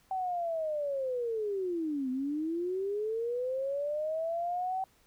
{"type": "linear two-way sweep", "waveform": "sine", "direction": "down then up", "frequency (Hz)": [767, 251.8, 767], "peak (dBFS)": -30, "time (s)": [0.11, 4.84], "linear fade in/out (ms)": 2, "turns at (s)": 2.1, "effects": ["pink hiss -66 dBFS RMS until 5.06 s"]}